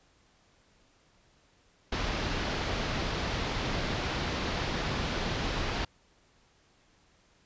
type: low-pass noise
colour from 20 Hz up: pink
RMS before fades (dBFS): -32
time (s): 1.92-5.85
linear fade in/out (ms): 5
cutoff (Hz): 5000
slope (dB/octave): 24
effects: pink hiss -65 dBFS RMS until 7.45 s + resampled to 16000 Hz